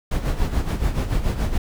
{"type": "noise with tremolo", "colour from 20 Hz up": "brown", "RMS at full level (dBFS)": -19, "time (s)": [0.11, 1.58], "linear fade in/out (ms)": 5, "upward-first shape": "sine", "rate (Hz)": 7, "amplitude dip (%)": 65, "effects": []}